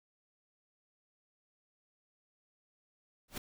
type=noise with exponential growth; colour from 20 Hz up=pink; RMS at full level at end=-34 dBFS; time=3.28-3.38 s; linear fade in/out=5 ms; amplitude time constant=21 ms; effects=none